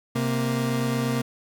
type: tone pair together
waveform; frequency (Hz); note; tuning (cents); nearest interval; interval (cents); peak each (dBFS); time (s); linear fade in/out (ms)
30% pulse; 130.81 / 233.1; C3 / A#3; 0 / 0; minor seventh; 1000; -23; 0.15-1.22; 10
effects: none